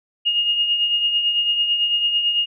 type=tone with tremolo; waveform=sine; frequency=2851 Hz; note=F7; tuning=35 cents sharp; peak=-14 dBFS; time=0.25-2.46 s; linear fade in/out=20 ms; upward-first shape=triangle; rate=9 Hz; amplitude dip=55%; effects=none